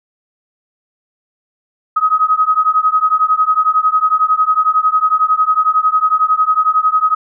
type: beating tone pair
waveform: sine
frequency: 1259 / 1270 Hz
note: D#6 / D#6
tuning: +20 / +35 cents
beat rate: 11 Hz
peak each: -13 dBFS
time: 1.96-7.15 s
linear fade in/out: 10 ms
effects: none